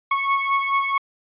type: beating tone pair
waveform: 30% pulse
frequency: 1101 / 1105.6 Hz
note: C#6 / C#6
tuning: -12 / -5 cents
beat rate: 4.6 Hz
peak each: -18 / -21 dBFS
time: 0.11-0.98 s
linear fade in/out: 5 ms
effects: resampled to 8000 Hz